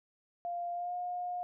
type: tone with pitch glide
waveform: sine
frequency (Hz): 697 to 714.5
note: F5 to F5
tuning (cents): -4 to +39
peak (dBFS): -34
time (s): 0.45-1.43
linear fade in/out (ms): 0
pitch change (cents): +43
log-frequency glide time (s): 0.73-0.94
effects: none